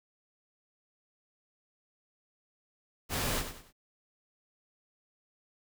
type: noise with echo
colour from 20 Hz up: pink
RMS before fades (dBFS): -32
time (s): 3.09-3.44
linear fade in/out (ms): 50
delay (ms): 96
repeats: 3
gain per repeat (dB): -9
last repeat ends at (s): 3.728
effects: none